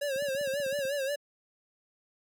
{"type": "tone with vibrato", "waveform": "square", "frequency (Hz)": 554.4, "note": "C#5", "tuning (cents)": 0, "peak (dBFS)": -30, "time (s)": [0.01, 1.16], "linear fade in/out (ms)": 10, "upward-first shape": "sine", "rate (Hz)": 5.6, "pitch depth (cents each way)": 88}
{"type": "click train", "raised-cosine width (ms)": 5, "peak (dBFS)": -30, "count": 12, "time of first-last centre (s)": [0.16, 0.852], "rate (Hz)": 15.9}
{"effects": ["high-pass 200 Hz 12 dB/octave"]}